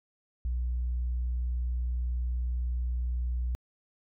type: tone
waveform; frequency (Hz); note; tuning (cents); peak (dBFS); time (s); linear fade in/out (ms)
sine; 60.9; B1; -24; -26; 0.45-3.55; 0
effects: tanh soft clip ceiling -25 dBFS